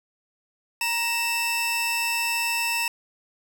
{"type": "tone pair together", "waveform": "sawtooth", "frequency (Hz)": [938, 2653], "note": ["A#5", "E7"], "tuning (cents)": [11, 10], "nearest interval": "octave + tritone", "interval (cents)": 1799, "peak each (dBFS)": [-25, -21], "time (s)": [0.81, 2.88], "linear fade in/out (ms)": 2, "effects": []}